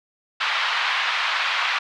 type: band-pass noise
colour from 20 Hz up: pink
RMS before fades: -23 dBFS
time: 0.4-1.79 s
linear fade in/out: 10 ms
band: 1000 to 3700 Hz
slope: 24 dB/octave
effects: none